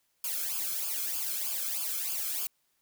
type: noise with flanger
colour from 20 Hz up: blue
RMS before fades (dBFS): -33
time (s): 0.24-2.47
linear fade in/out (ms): 2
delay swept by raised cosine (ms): 0.51 to 1.09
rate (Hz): 3.2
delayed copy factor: -0.85
effects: white hiss -74 dBFS RMS until 2.81 s